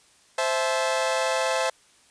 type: chord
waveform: sawtooth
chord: A minor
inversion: first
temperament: equal with one note detuned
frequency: 523.3 / 659.3 / 865.4 Hz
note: C5 / E5 / A5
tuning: 0 / 0 / -29 cents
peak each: -22 / -23 / -25 dBFS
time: 0.38-1.7 s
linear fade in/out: 5 ms
effects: white hiss -58 dBFS RMS until 2.1 s + resampled to 22050 Hz